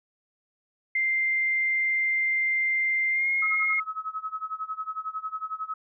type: tone with pitch glide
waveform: sine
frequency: 2093 to 2147 Hz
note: C7 to C7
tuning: 0 to +44 cents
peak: -22 dBFS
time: 0.95-3.8 s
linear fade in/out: 5 ms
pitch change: +44 cents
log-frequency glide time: 3.11-3.29 s
type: tone with tremolo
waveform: sine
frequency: 1284 Hz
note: E6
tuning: 46 cents flat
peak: -27 dBFS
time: 3.42-5.74 s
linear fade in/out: 5 ms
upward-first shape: sine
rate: 11 Hz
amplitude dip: 90%
effects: none